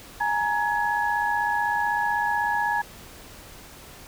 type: tone cluster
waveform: sine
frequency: 836 / 932 / 1684 Hz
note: G#5 / A#5 / G#6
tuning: +11 / -1 / +24 cents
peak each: -26 dBFS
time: 0.2-2.82 s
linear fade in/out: 10 ms
effects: pink hiss -45 dBFS RMS until 4.07 s